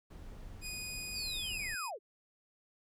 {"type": "noise", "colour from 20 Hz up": "brown", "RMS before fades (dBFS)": -48, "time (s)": [0.1, 1.75], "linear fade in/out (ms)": 10}
{"type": "tone with pitch glide", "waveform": "15% pulse", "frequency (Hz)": [2480, 2497], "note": ["D#7", "D#7"], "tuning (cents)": [-6, 6], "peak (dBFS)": -33, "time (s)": [0.61, 1.91], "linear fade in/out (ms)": 50, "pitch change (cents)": 12, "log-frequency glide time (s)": [1.27, 1.38]}
{"type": "linear sweep", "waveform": "sine", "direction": "down", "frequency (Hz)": [4966, 345.9], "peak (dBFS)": -38, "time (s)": [1.12, 1.99], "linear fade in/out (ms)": 50}
{"effects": []}